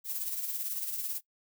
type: noise with tremolo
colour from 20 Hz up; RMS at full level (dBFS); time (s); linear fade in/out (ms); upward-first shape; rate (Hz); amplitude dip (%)
violet; -33; 0.04-1.21; 50; sine; 18; 50
effects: noise-tail reverb RT60 0.1 s tail -20 dB re dry